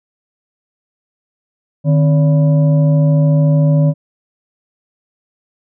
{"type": "tone with frequency modulation", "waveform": "sine", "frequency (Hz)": 152.3, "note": "D#3", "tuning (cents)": -37, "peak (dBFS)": -8, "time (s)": [1.84, 3.94], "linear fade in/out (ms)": 50, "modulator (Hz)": 418, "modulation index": 0.5, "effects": []}